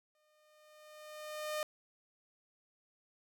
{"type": "tone with exponential growth", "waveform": "sawtooth", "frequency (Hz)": 609, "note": "D#5", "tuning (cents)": -37, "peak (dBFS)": -30, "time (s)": [0.15, 1.63], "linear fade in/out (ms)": 1, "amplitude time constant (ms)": 320, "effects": []}